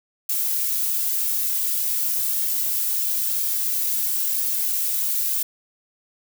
violet noise with flanger, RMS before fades -23 dBFS, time 0.29-5.43 s, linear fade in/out 5 ms, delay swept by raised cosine 2 to 2.55 ms, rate 0.96 Hz, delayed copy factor -0.55, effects none

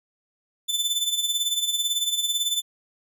sawtooth tone with tremolo, 3520 Hz, A7, in tune, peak -17 dBFS, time 0.68-2.62 s, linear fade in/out 20 ms, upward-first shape sine, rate 18 Hz, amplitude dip 65%, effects none

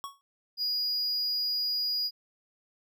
square tone with exponential decay, 1111 Hz, C#6, 4 cents sharp, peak -33 dBFS, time 0.04-0.21 s, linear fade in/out 0 ms, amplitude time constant 36 ms
triangle tone, 4890 Hz, D#8, 31 cents flat, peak -26 dBFS, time 0.57-2.11 s, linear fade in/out 50 ms
effects none

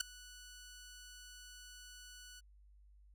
10% pulse tone with ADSR envelope, 1480 Hz, F#6, in tune, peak -21 dBFS, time 0-2.41 s, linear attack 8 ms, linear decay 5 ms, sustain -24 dB, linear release 23 ms, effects added 50 Hz sine -60 dBFS peak until 3.14 s

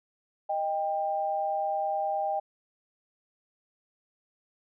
sine tone pair together, 622.3 / 792.8 Hz, D#5 / G5, 0 / +19 cents, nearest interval major third, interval 419 cents, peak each -31 / -28 dBFS, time 0.49-2.4 s, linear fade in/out 10 ms, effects none

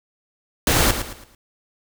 pink noise with echo, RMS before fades -17 dBFS, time 0.67-0.91 s, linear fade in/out 2 ms, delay 110 ms, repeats 4, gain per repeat -9 dB, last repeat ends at 1.35 s, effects none

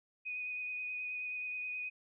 sine tone with vibrato, 2489 Hz, D#7, in tune, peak -37 dBFS, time 0.25-1.9 s, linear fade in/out 20 ms, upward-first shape triangle, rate 9.4 Hz, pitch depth 19 cents each way, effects none

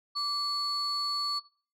sine tone pair together, 1165 / 4420 Hz, D6 / C#8, -14 / -6 cents, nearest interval octave + major seventh, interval 2308 cents, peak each -33 / -29 dBFS, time 0.15-1.4 s, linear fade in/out 20 ms, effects noise-tail reverb RT60 0.4 s tail -18 dB re dry + tanh soft clip ceiling -24 dBFS

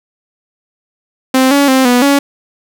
sawtooth tone with pitch steps, 261 / 282.4 / 262.5 / 245.8 / 281.1 Hz, C4 / C#4 / C4 / B3 / C#4, -4 / +32 / +6 / -8 / +24 cents, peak -3 dBFS, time 1.34-2.19 s, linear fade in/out 5 ms, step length 170 ms, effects none

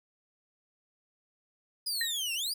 sawtooth exponential two-way sweep, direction down then up, 5020 to 2657 to 5020 Hz, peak -28 dBFS, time 1.86-2.54 s, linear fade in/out 10 ms, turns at 2.34 s
sine tone with exponential decay, 1842 Hz, A#6, 21 cents flat, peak -27 dBFS, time 2.01-2.17 s, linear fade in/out 2 ms, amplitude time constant 34 ms
effects none

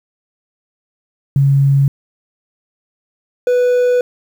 sine / triangle tone pair in turn, 138.59 / 493.9 Hz, C#3 / B4, 0 / 0 cents, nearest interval octave + minor seventh, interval 2200 cents, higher second, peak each -8 dBFS, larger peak neither, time 1.36-1.88 / 3.47-4.01 s, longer second, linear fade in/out 2 ms, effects 7-bit

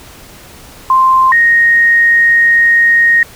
sine tone pair in turn, 1046.5 / 1864.7 Hz, C6 / A#6, 0 / 0 cents, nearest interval minor seventh, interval 1000 cents, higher second, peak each -5 dBFS, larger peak neither, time 0.9-1.32 / 1.32-3.23 s, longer second, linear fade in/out 2 ms, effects pink hiss -36 dBFS RMS until 3.35 s

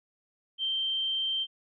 sine tone, 3136 Hz, G7, in tune, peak -27 dBFS, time 0.58-1.47 s, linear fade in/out 50 ms, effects none

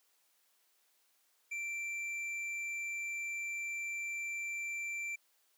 triangle tone with hard clipping, 2349 Hz, D7, in tune, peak -38 dBFS, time 1.51-5.16 s, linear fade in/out 10 ms, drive 9 dB, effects white hiss -73 dBFS RMS until 5.57 s + high-pass 400 Hz 12 dB/octave

